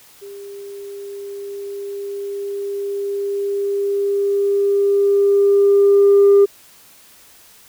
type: tone with level ramp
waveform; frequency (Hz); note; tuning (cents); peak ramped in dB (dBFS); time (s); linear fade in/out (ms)
sine; 400.5; G4; +37; -32 to -5; 0.21-6.46; 20
effects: tanh soft clip ceiling -5 dBFS + white hiss -47 dBFS RMS until 7.68 s